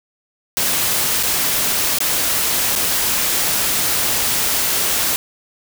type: noise with dropouts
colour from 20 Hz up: white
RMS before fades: -18 dBFS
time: 0.57-5.16 s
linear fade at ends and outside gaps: 0 ms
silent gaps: 1.228-1.233 / 1.986-2.004 / 2.753-2.76 s
effects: none